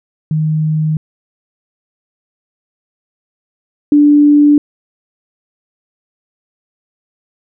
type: tone pair in turn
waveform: sine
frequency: 155.56 / 293 Hz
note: D#3 / D4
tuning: 0 / -4 cents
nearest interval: major seventh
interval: 1096 cents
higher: second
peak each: -11 / -4 dBFS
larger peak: second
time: 0.31-0.97 / 3.92-4.58 s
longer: neither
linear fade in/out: 2 ms
effects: none